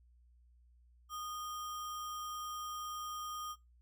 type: tone with sample-and-hold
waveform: sine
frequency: 1231 Hz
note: D#6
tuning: 19 cents flat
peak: -40 dBFS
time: 1.09-3.56 s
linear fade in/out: 50 ms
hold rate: 4410 Hz
effects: noise-tail reverb RT60 0.2 s tail -18 dB re dry + added 60 Hz sine -62 dBFS peak until 3.81 s